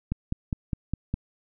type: click train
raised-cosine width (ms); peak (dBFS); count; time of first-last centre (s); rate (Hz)
5; -14; 6; 0.12-1.14; 4.9
effects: none